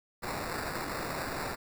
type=noise with sample-and-hold; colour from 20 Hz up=blue; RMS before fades=-36 dBFS; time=0.22-1.56 s; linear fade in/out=20 ms; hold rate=3150 Hz; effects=none